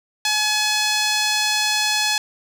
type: tone with band-pass filter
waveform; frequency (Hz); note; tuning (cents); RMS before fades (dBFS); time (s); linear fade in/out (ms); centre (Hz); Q
sawtooth; 850; G#5; +40; -20; 0.25-2.18; 2; 4600; 1.1
effects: 7-bit